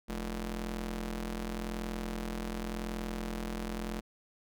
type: ring-modulated tone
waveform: sawtooth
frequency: 131.3 Hz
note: C3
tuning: 6 cents sharp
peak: -28 dBFS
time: 0.08-4.01 s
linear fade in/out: 20 ms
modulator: 86.1 Hz
effects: none